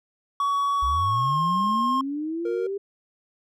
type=tone with pitch glide; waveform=triangle; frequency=1126 to 1067.7 Hz; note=C#6 to C6; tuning=+27 to +35 cents; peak=-19 dBFS; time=0.4-2.01 s; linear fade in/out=2 ms; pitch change=-92 cents; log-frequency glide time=0.93-1.39 s
type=linear sweep; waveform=sine; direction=up; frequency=55.5 to 403.4 Hz; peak=-26 dBFS; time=0.82-2.78 s; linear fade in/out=10 ms
type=tone; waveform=triangle; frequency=466.2 Hz; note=A#4; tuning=in tune; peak=-24 dBFS; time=2.45-2.67 s; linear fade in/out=5 ms
effects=none